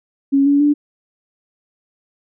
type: tone with pitch steps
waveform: sine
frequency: 276.3 / 284.2 / 292.4 Hz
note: C#4 / C#4 / D4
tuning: -6 / +43 / -7 cents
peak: -10 dBFS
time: 0.32-0.74 s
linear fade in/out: 20 ms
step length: 140 ms
effects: none